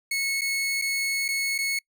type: tone with dropouts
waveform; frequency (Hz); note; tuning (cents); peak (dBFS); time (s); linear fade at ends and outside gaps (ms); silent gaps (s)
sawtooth; 2194; C#7; -18; -21; 0.11-1.79; 5; 0.411-0.416 / 0.816-0.82 / 1.282-1.286 / 1.581-1.586
effects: noise-tail reverb RT60 0.1 s tail -26 dB re dry